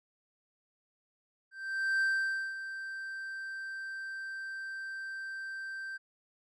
triangle tone with ADSR envelope, 1565 Hz, G6, 3 cents flat, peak -24 dBFS, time 1.51-5.98 s, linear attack 500 ms, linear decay 530 ms, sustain -12 dB, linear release 19 ms, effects resampled to 24000 Hz

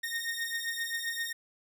sawtooth beating tone pair, 1843 / 1850.6 Hz, A#6 / A#6, -20 / -13 cents, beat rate 7.6 Hz, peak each -32 / -32 dBFS, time 0.03-1.33 s, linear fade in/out 10 ms, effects none

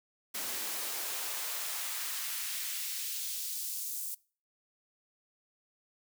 white noise with high-pass filter sweep, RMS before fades -37 dBFS, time 0.34-4.15 s, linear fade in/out 10 ms, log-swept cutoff 200 to 8300 Hz, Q 0.84, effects noise-tail reverb RT60 0.4 s tail -23 dB re dry

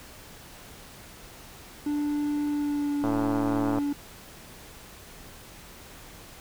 triangle tone with pitch glide, 293.7 to 287.2 Hz, D4 to D4, 0 to -39 cents, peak -23 dBFS, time 1.86-3.93 s, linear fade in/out 5 ms, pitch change -39 cents, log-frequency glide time 2.46-3.1 s
click train, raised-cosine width 1 ms, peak -16 dBFS, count 83, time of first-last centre 3.04-3.785 s, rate 110 Hz
effects pink hiss -47 dBFS RMS until 6.4 s

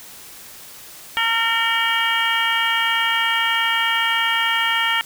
harmonic tone with a mistuned harmonic, 456.8 Hz, A#4, 35 cents flat, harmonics 2 / 3 / 4 / 5 / 6 / 7, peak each -25 / -24 / -22 / -24 / -24 / -25 dBFS, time 1.17-5.01 s, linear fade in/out 0 ms, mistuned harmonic 6, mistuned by +69 cents, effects white hiss -40 dBFS RMS until 5.05 s

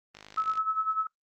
click train, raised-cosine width 0.2 ms, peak -28 dBFS, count 23, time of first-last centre 0.15-0.575 s, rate 51.8 Hz
sine tone with tremolo, 1297 Hz, E6, 28 cents flat, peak -23 dBFS, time 0.37-1.07 s, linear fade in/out 5 ms, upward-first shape sine, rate 10 Hz, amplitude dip 75%
effects noise-tail reverb RT60 0.1 s tail -20 dB re dry + Opus 24 kbps

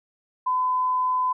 sine tone, 1012 Hz, B5, 42 cents sharp, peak -20 dBFS, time 0.46-1.33 s, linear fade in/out 10 ms, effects none

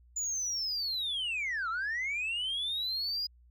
sine linear two-way sweep, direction down then up, 7040 to 1280 to 4942 Hz, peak -29 dBFS, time 0.16-3.27 s, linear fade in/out 10 ms, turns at 1.69 s, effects tanh soft clip ceiling -29 dBFS + added 60 Hz sine -57 dBFS peak until 3.5 s

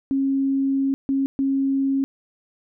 sine tone bursts at uneven times, 271.8 Hz, C#4, 34 cents flat, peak -18 dBFS, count 3, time 0.11-0.94 / 1.09-1.26 / 1.39-2.04 s, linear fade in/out 0 ms, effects none

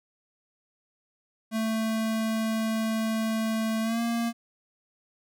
square tone with pitch glide, 221.8 to 232.8 Hz, A3 to A#3, +14 to -2 cents, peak -26 dBFS, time 1.51-4.33 s, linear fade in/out 50 ms, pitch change +84 cents, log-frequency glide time 3.82-4.01 s, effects none

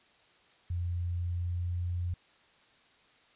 sine tone with pitch glide, 87.31 to 88.07 Hz, F2 to F2, 0 to +15 cents, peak -30 dBFS, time 0.7-2.14 s, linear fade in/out 5 ms, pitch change +15 cents, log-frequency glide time 1.25-1.8 s, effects white hiss -63 dBFS RMS until 3.35 s + resampled to 8000 Hz

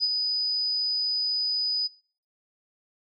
sine tone with ADSR envelope, 4978 Hz, D#8, in tune, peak -19 dBFS, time 0-1.88 s, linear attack 36 ms, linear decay 42 ms, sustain -4 dB, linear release 20 ms, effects noise-tail reverb RT60 0.5 s tail -24 dB re dry + MP3 64 kbps

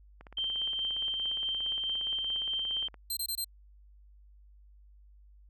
click train, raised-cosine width 0.5 ms, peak -34 dBFS, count 48, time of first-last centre 0.21-2.943 s, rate 17.2 Hz
sine tone with tremolo, 3136 Hz, G7, in tune, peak -29 dBFS, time 0.37-2.88 s, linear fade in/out 5 ms, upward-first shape triangle, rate 4.7 Hz, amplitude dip 25%
15% pulse tone bursts, 4140 Hz, C8, 19 cents flat, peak -25 dBFS, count 4, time 3.1-3.445 s, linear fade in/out 5 ms, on 69 ms, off 23 ms
effects added 50 Hz sine -54 dBFS peak until 5.49 s

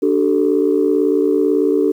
sine chord, D suspended fourth, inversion none, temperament equal with one note detuned, 293.7 / 381.9 / 440 Hz, D4 / G4 / A4, 0 / -45 / 0 cents, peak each -16 dBFS, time 0.02-1.92 s, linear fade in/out 10 ms, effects tanh soft clip ceiling -4 dBFS + 8-bit

